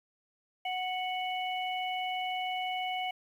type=harmonic tone; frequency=739 Hz; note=F#5; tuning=2 cents flat; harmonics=1 / 3 / 4; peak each=-33 / -38 / -39 dBFS; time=0.65-3.11 s; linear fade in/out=5 ms; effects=10-bit